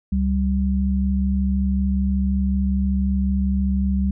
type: tone pair together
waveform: sine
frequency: 69.3 / 194.66 Hz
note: C#2 / G3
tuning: 0 / -12 cents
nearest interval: octave + tritone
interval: 1788 cents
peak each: -20 dBFS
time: 0.12-4.11 s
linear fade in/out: 5 ms
effects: none